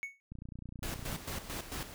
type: tone with exponential decay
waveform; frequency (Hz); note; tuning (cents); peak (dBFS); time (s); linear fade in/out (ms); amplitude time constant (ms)
triangle; 2217; C#7; 0; -31; 0.03-0.2; 0; 36
type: click train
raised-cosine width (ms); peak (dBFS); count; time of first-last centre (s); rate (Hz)
5; -32; 26; 0.32-1.162; 29.7
type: noise with tremolo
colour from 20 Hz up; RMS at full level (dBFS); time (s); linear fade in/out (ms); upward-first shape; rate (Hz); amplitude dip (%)
pink; -39; 0.83-1.94; 0; square; 4.5; 65
effects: none